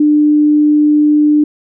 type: tone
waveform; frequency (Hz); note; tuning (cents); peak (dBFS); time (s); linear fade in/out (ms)
sine; 298.8; D4; +30; -6; 0-1.44; 5
effects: none